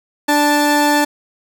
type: tone pair together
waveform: 30% pulse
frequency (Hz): 294.1 / 880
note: D4 / A5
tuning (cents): +3 / 0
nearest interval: octave + perfect fifth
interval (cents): 1897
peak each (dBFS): -12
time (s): 0.28-1.05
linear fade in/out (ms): 10
effects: none